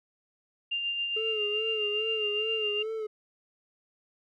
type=tone with tremolo; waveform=sine; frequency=2794 Hz; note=F7; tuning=in tune; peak=-27 dBFS; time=0.71-2.83 s; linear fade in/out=10 ms; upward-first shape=sine; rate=7.3 Hz; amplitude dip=35%
type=tone with vibrato; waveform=triangle; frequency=429.6 Hz; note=A4; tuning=41 cents flat; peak=-29 dBFS; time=1.16-3.07 s; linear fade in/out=10 ms; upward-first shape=sine; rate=2.4 Hz; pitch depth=63 cents each way
effects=none

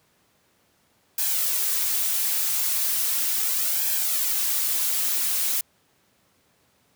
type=noise with flanger; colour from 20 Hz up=blue; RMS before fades=-24 dBFS; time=1.18-5.61 s; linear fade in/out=5 ms; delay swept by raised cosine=1.2 to 5.7 ms; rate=0.37 Hz; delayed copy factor=+0.6; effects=pink hiss -64 dBFS RMS until 6.95 s + high-pass 100 Hz 12 dB/octave

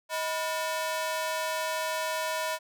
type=ring-modulated tone; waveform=sawtooth; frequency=807 Hz; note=G#5; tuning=50 cents flat; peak=-22 dBFS; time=0.09-2.59 s; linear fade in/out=50 ms; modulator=177 Hz; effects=none

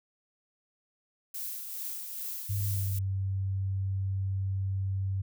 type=noise with tremolo; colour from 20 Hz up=violet; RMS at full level=-36 dBFS; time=1.34-2.99 s; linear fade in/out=5 ms; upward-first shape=triangle; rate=2.4 Hz; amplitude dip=45%
type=tone with pitch glide; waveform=sine; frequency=100 to 96.43 Hz; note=G2 to G2; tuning=+35 to -28 cents; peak=-28 dBFS; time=2.49-5.22 s; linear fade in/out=10 ms; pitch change=-63 cents; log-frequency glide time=2.66-2.99 s
effects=none

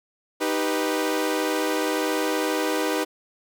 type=chord; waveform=sawtooth; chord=Eb augmented; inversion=none; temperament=equal; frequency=311.1 / 392 / 493.9 Hz; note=Eb4 / G4 / B4; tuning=0 / 0 / 0 cents; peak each=-22 / -24 / -23 dBFS; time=0.4-3.05 s; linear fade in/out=20 ms; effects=none

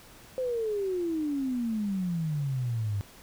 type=exponential sweep; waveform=sine; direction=down; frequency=523.3 to 98.2 Hz; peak=-27 dBFS; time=0.38-3.01 s; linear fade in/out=0 ms; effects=pink hiss -52 dBFS RMS until 3.22 s

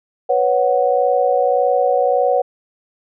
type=chord; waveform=sine; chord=B suspended second; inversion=none; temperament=just; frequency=493.9 / 555.6 / 740.8 Hz; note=B4 / C#5 / F#5; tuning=0 / +4 / +2 cents; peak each=-17 dBFS; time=0.29-2.42 s; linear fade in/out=10 ms; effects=none

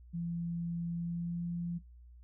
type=tone with pitch glide; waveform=sine; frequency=170 to 172.17 Hz; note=F3 to F3; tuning=-46 to -24 cents; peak=-34 dBFS; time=0.13-1.79 s; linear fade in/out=20 ms; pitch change=+22 cents; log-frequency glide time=0.93-1.44 s; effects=noise-tail reverb RT60 0.2 s tail -19 dB re dry + added 60 Hz sine -52 dBFS peak until 2.23 s

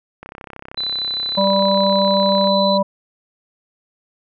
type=click train; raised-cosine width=0.5 ms; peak=-19 dBFS; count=75; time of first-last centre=0.23-2.472 s; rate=33 Hz
type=tone; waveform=sine; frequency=4000 Hz; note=B7; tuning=21 cents sharp; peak=-20 dBFS; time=0.77-2.78 s; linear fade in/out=10 ms
type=harmonic tone; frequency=196 Hz; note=G3; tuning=in tune; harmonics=1 / 3 / 5; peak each=-19 / -16 / -19 dBFS; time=1.37-2.83 s; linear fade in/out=10 ms
effects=none

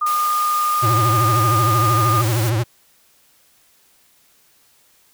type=tone; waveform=sine; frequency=1218 Hz; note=D#6; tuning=37 cents flat; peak=-16 dBFS; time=0.01-2.22 s; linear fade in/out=10 ms
type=high-pass noise; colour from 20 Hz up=white; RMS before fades=-29 dBFS; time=0.06-2.5 s; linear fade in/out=5 ms; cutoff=520 Hz; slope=24 dB/octave
type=tone with vibrato; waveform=square; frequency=113.8 Hz; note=A#2; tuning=41 cents flat; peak=-17 dBFS; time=0.82-2.64 s; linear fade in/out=20 ms; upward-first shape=triangle; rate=13 Hz; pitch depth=170 cents each way
effects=white hiss -56 dBFS RMS until 5.13 s

